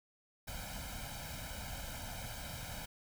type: noise with comb filter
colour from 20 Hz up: pink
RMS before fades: -44 dBFS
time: 0.47-2.86 s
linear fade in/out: 10 ms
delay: 1.3 ms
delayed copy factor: +0.95
effects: none